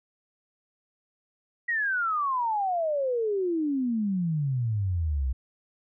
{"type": "exponential sweep", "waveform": "sine", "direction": "down", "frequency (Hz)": [1934, 61.7], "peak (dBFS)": -24, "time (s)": [1.68, 5.33], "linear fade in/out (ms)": 10, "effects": []}